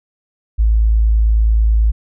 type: tone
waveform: sine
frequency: 54.6 Hz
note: A1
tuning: 13 cents flat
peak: -9 dBFS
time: 0.58-1.92 s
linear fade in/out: 20 ms
effects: none